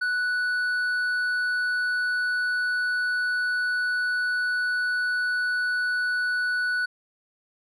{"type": "tone with hard clipping", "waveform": "sine", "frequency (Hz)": 1480, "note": "F#6", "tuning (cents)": 0, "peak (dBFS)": -24, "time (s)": [0.01, 6.86], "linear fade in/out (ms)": 10, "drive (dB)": 4, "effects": []}